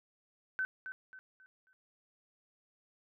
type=tone with echo; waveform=sine; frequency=1524 Hz; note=G6; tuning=49 cents flat; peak=-31 dBFS; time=0.59-0.65 s; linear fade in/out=0 ms; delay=270 ms; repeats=4; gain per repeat=-9 dB; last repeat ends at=1.73 s; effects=none